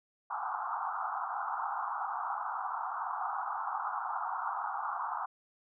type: band-pass noise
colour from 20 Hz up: pink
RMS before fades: -36 dBFS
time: 0.3-5.26 s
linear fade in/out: 10 ms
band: 740 to 1400 Hz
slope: 96 dB/octave
effects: none